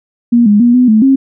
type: tone with pitch steps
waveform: sine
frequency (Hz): 237.4 / 206.6 / 239.8 / 250 / 217.2 / 268.9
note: A#3 / G#3 / A#3 / B3 / A3 / C4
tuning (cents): +32 / -9 / +49 / +21 / -22 / +47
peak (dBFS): -4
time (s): 0.32-1.16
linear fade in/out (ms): 10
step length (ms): 140
effects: none